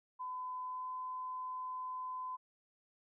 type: tone with pitch glide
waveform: sine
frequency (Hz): 1011 to 1017.4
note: B5 to C6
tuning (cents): +40 to -49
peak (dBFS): -39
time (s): 0.19-2.37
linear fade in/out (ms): 20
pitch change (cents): +11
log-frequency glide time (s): 0.65-0.89
effects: none